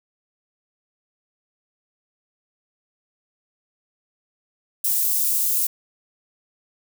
white high-pass noise, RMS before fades -21 dBFS, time 4.84-5.67 s, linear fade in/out 5 ms, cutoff 10000 Hz, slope 12 dB/octave, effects none

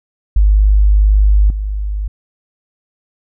sine tone with level steps, 51 Hz, G#1, 31 cents flat, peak -6 / -16 dBFS, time 0.36-2.08 s, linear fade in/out 5 ms, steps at 1.5 s, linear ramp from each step 2 ms, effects none

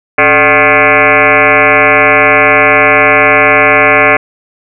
sine tone with frequency modulation, 1396 Hz, F6, 1 cent flat, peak -3 dBFS, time 0.18-4.17 s, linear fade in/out 5 ms, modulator 160 Hz, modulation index 6.4, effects none

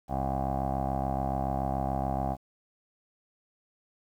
15% pulse tone with low-pass filter, 67 Hz, C2, 42 cents sharp, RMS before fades -30 dBFS, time 0.08-2.37 s, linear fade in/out 50 ms, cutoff 790 Hz, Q 8.4, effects 10-bit

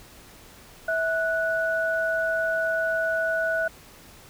sine tone pair together, 652 / 1475.6 Hz, E5 / F#6, -19 / -5 cents, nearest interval octave + major second, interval 1414 cents, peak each -25 dBFS, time 0.88-3.68 s, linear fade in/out 5 ms, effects pink hiss -49 dBFS RMS until 4.29 s

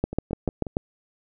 two click trains, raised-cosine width 2 ms, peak -9 / -19 dBFS, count 6 / 4, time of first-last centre 0.04-0.769 / 0.13-0.668 s, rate 6.86 / 5.58 Hz, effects none

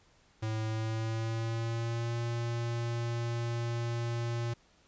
square tone with pitch glide, 109.8 to 117.68 Hz, A2 to A#2, -3 to +17 cents, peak -32 dBFS, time 0.42-4.54 s, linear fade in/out 10 ms, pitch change +120 cents, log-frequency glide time 0.66-2.17 s, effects pink hiss -65 dBFS RMS until 4.87 s + resampled to 16000 Hz

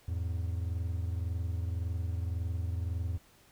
triangle tone pair together, 83.97 / 105.8 Hz, E2 / G#2, +33 / +33 cents, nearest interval major third, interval 400 cents, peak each -30 / -36 dBFS, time 0.08-3.18 s, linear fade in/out 5 ms, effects pink hiss -62 dBFS RMS until 3.51 s

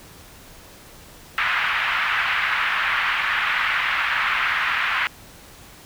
pink band-pass noise, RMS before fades -22 dBFS, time 1.38-5.07 s, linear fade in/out 0 ms, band 1200 to 2600 Hz, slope 24 dB/octave, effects pink hiss -45 dBFS RMS until 5.85 s

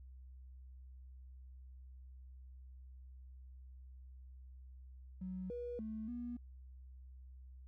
triangle tone with pitch steps, 185.3 / 483.4 / 218.6 / 241.4 Hz, F#3 / B4 / A3 / B3, +3 / -37 / -11 / -39 cents, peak -37 dBFS, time 5.21-6.37 s, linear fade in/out 10 ms, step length 290 ms, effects tanh soft clip ceiling -39 dBFS + added 64 Hz sine -52 dBFS peak until 7.67 s

